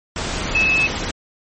sine tone in noise, 2597 Hz, E7, 26 cents flat, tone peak -14 dBFS, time 0.55-0.87 s, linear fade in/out 2 ms, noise pink, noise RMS -24 dBFS, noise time 0.16-1.11 s, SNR +7 dB, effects MP3 32 kbps

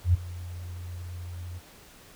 sine tone with ADSR envelope, 88.2 Hz, F2, 18 cents sharp, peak -15 dBFS, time 0.04-1.6 s, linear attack 100 ms, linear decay 15 ms, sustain -20 dB, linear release 27 ms, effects pink hiss -52 dBFS RMS until 2.15 s

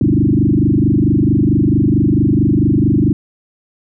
sine tone with frequency modulation, 207.7 Hz, G#3, in tune, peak -9 dBFS, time 0.01-3.13 s, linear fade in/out 2 ms, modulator 24.5 Hz, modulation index 4.9, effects none

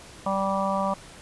harmonic tone, 194.7 Hz, G3, 12 cents flat, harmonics 1 / 3 / 4 / 5 / 6, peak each -29 / -28 / -31 / -29 / -30 dBFS, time 0.26-0.94 s, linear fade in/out 5 ms, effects pink hiss -46 dBFS RMS until 1.21 s + resampled to 24000 Hz

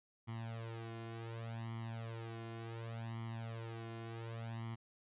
sawtooth tone with flanger, 114.3 Hz, A#2, 34 cents flat, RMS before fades -45 dBFS, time 0.27-4.76 s, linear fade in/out 20 ms, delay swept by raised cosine 0.95 to 2.85 ms, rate 0.68 Hz, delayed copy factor +0.9, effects resampled to 8000 Hz

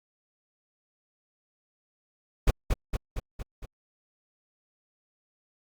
brown noise with echo, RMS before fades -18 dBFS, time 2.47-2.51 s, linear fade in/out 10 ms, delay 230 ms, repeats 5, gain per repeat -4 dB, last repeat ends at 3.66 s, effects Opus 48 kbps

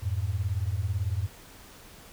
sine beating tone pair, 87.31 / 105.31 Hz, F2 / G#2, 0 / +25 cents, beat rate 18 Hz, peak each -29 dBFS, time 0.02-1.28 s, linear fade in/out 20 ms, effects pink hiss -50 dBFS RMS until 2.12 s

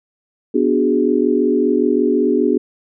sine chord, G# half-diminished seventh, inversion first, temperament equal, 246.9 / 293.7 / 370 / 415.3 Hz, B3 / D4 / F#4 / G#4, 0 / 0 / 0 / 0 cents, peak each -18 dBFS, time 0.54-2.58 s, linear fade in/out 10 ms, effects none

